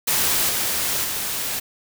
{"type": "noise with level steps", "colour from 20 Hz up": "white", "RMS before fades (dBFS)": [-20, -23, -26], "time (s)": [0.07, 1.6], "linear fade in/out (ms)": 10, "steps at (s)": [0.49, 1.04], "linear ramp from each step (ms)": 5, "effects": []}